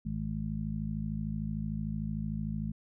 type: harmonic tone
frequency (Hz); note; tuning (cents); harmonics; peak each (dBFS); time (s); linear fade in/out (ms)
53.3; G#1; +46; 1 / 2 / 3 / 4; -39 / -41 / -36 / -36; 0.05-2.72; 10
effects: none